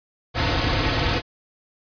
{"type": "noise with comb filter", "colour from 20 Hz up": "pink", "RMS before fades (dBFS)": -21, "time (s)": [0.34, 1.22], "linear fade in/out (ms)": 50, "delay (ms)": 5, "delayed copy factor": -0.85, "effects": ["resampled to 11025 Hz"]}